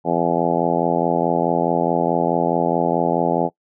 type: harmonic tone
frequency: 84.7 Hz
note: E2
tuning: 48 cents sharp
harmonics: 2 / 3 / 4 / 5 / 6 / 7 / 8 / 9 / 10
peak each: -25 / -25 / -25 / -25 / -25 / -25 / -25 / -25 / -25 dBFS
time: 0.04-3.5 s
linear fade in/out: 50 ms
effects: noise-tail reverb RT60 0.1 s tail -23 dB re dry